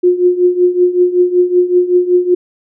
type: tone with tremolo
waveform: sine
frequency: 358.2 Hz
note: F4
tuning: 44 cents sharp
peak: -4 dBFS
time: 0.03-2.35 s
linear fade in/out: 10 ms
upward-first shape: triangle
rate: 5.3 Hz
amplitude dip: 85%
effects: none